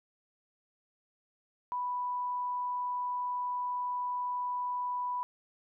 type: tone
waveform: sine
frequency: 987.8 Hz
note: B5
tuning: in tune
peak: -31 dBFS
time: 1.72-5.23 s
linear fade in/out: 0 ms
effects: none